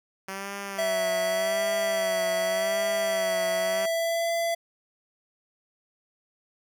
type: tone with vibrato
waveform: 5% pulse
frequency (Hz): 191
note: G3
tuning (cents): -45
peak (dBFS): -22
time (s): 0.28-3.86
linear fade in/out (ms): 5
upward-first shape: sine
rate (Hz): 0.86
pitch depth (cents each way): 77
type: tone with pitch glide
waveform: square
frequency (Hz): 658 to 674.9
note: E5 to E5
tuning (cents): -3 to +41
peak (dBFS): -25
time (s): 0.78-4.55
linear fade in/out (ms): 10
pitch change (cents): +44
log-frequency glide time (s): 3.78-4.32
effects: none